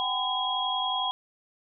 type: tone cluster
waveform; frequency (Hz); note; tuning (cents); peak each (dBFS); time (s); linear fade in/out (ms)
sine; 754 / 805 / 1011 / 3295; F#5 / G5 / B5 / G#7; +32 / +46 / +40 / -14; -32 / -35 / -31 / -29; 0-1.11; 0
effects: none